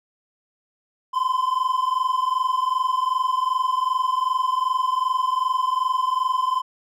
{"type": "tone pair together", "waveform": "triangle", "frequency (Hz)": [1018.4, 1041], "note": ["C6", "C6"], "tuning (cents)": [-47, -9], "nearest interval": "unison", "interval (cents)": 38, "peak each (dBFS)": [-20, -21], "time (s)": [1.13, 6.62], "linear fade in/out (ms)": 20, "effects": []}